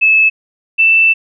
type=tone pair in turn; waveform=sine; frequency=2606 / 2658 Hz; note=E7 / E7; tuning=-20 / +14 cents; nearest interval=unison; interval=34 cents; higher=second; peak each=-6 dBFS; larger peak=neither; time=0.01-0.3 / 0.78-1.14 s; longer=second; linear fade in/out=20 ms; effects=none